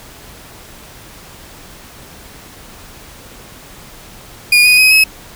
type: tone with pitch steps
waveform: 35% pulse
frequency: 2438 / 2481 / 2524 / 2568 Hz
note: D#7 / D#7 / D#7 / E7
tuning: -36 / -6 / +24 / -46 cents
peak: -4 dBFS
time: 4.52-5.04 s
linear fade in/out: 5 ms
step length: 130 ms
effects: pink hiss -37 dBFS RMS until 5.35 s